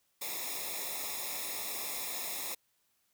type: noise with comb filter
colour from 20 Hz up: white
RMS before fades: -38 dBFS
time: 0.21-2.55 s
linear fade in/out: 10 ms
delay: 0.66 ms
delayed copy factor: -0.95
effects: white hiss -75 dBFS RMS until 3.13 s